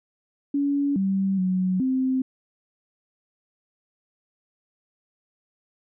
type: tone with pitch steps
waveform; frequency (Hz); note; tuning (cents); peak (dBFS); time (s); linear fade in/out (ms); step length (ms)
sine; 283.1 / 193.5 / 185.1 / 260.5; C#4 / G3 / F#3 / C4; +37 / -22 / +1 / -7; -20; 0.54-2.22; 5; 420
effects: none